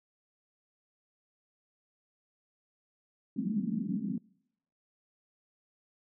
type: band-pass noise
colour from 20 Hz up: pink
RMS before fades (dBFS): -33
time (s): 3.36-4.18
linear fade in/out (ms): 5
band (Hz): 190 to 250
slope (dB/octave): 48
effects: noise-tail reverb RT60 0.8 s tail -26 dB re dry